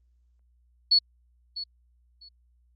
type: tone with echo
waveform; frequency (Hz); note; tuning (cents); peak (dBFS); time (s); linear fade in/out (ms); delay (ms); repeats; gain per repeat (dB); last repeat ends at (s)
sine; 4400; C#8; -14; -16; 0.91-0.99; 10; 650; 2; -15; 2.29
effects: added 60 Hz sine -61 dBFS peak until 2.75 s + Opus 32 kbps